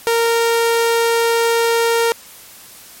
sawtooth tone, 462.8 Hz, A#4, 13 cents flat, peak -9 dBFS, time 0.07-2.12 s, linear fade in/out 0 ms, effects white hiss -40 dBFS RMS until 3 s + MP3 64 kbps

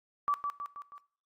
sine tone with echo, 1154 Hz, D6, 31 cents flat, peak -25 dBFS, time 0.28-0.34 s, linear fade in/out 0 ms, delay 160 ms, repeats 4, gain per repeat -5 dB, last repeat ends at 0.98 s, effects noise-tail reverb RT60 0.5 s tail -19 dB re dry + AAC 64 kbps

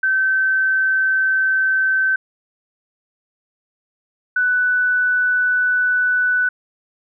sine tone pair in turn, 1540 / 1491 Hz, G6 / F#6, -31 / +13 cents, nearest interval minor second, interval 56 cents, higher first, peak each -14 dBFS, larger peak neither, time 0.03-2.16 / 4.36-6.49 s, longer neither, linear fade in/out 5 ms, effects none

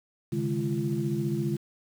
sine tone cluster, 135.1 / 149.9 / 208.9 / 342.1 Hz, C#3 / D3 / G#3 / F4, -44 / +36 / +10 / -36 cents, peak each -31 dBFS, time 0.32-1.57 s, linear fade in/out 10 ms, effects tanh soft clip ceiling -15 dBFS + 8-bit

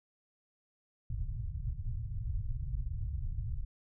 pink low-pass noise, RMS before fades -36 dBFS, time 1.1-3.65 s, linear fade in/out 5 ms, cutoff 130 Hz, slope 48 dB/octave, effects none

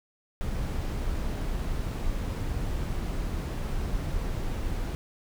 brown noise, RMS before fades -30 dBFS, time 0.41-4.95 s, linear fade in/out 0 ms, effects none

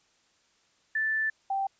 sine tone pair in turn, 1760 / 781.3 Hz, A6 / G5, 0 / -6 cents, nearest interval octave + major second, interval 1406 cents, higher first, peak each -25 / -26 dBFS, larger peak first, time 0.95-1.3 / 1.5-1.67 s, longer first, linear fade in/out 5 ms, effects white hiss -67 dBFS RMS until 1.79 s + resampled to 16000 Hz

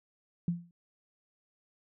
sine tone with exponential decay, 172.2 Hz, F3, 24 cents flat, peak -24 dBFS, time 0.48-0.71 s, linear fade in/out 2 ms, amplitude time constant 50 ms, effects none

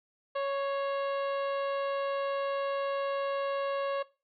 harmonic tone with a mistuned harmonic, 554.4 Hz, C#5, in tune, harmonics 1 / 2 / 3 / 4 / 5 / 6 / 7 / 8, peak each -30 / -35 / -43 / -50 / -46 / -52 / -53 / -56 dBFS, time 0.35-4.03 s, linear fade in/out 10 ms, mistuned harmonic 4, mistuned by -58 cents, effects noise-tail reverb RT60 0.3 s tail -19 dB re dry

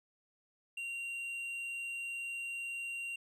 triangle tone with tanh clipping, 2762 Hz, F7, 20 cents flat, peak -39 dBFS, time 0.77-3.16 s, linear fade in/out 5 ms, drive 10 dB, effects none

